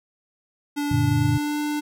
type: tone with pitch glide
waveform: square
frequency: 290 to 296.9 Hz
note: D4 to D4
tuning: -22 to +19 cents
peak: -24 dBFS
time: 0.76-1.81 s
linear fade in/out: 20 ms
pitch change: +41 cents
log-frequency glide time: 1.04-1.6 s
type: chord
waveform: sine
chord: Gb augmented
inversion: none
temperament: just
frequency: 92.5 / 115.62 / 144.53 Hz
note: Gb2 / Bb2 / D3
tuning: 0 / -14 / -27 cents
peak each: -26 / -21 / -23 dBFS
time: 0.91-1.38 s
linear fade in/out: 5 ms
effects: none